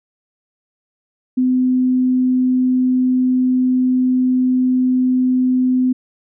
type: tone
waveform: sine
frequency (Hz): 254.5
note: C4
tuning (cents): -48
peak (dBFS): -12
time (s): 1.37-5.93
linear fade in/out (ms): 10
effects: none